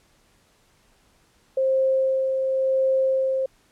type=tone with tremolo; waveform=sine; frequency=529 Hz; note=C5; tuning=19 cents sharp; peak=-17 dBFS; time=1.57-3.46 s; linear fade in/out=5 ms; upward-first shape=sine; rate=0.93 Hz; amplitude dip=35%; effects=pink hiss -61 dBFS RMS until 3.71 s + low-pass 11000 Hz 12 dB/octave